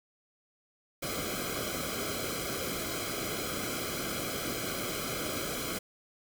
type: noise with comb filter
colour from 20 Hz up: pink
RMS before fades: -35 dBFS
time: 1.02-5.79 s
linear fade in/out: 10 ms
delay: 1.1 ms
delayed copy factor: -0.9
effects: none